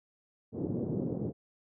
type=band-pass noise; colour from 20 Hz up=pink; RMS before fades=-34 dBFS; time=0.52-1.33 s; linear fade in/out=50 ms; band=120 to 450 Hz; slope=24 dB/octave; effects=none